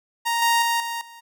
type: tone with level steps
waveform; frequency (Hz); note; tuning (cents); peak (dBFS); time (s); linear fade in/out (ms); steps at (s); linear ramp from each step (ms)
sawtooth; 932.3; A#5; 0; -17 / -13 / -16 / -23 / -38; 0.25-1.21; 20; 0.42 / 0.62 / 0.8 / 1.01; 2
effects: none